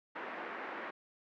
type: band-pass noise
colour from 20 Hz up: white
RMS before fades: -43 dBFS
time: 0.15-0.91 s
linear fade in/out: 10 ms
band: 240 to 1900 Hz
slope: 24 dB/octave
effects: none